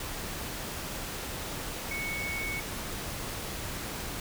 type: tone in noise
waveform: sine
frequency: 2217 Hz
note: C#7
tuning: in tune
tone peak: -33 dBFS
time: 1.91-2.6 s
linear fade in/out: 2 ms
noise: pink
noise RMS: -37 dBFS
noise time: 0-4.2 s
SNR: +1 dB
effects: none